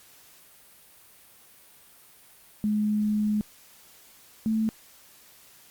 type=tone pair in turn; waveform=sine; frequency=211.1 / 220.2 Hz; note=G#3 / A3; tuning=+29 / +2 cents; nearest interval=minor second; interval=73 cents; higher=second; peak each=-22 dBFS; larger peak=neither; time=2.64-3.41 / 4.46-4.69 s; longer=first; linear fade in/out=0 ms; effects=white hiss -54 dBFS RMS until 5.7 s + Opus 48 kbps